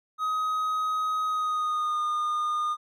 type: tone with pitch glide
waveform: triangle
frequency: 1260 to 1219.9 Hz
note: D#6 to D#6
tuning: +21 to -35 cents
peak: -23 dBFS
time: 0.18-2.77 s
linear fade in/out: 50 ms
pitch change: -56 cents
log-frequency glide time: 1.26-2.02 s
effects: none